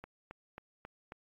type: click train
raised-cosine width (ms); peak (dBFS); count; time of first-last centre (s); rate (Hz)
0.5; -30; 5; 0.04-1.121; 3.7
effects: AAC 32 kbps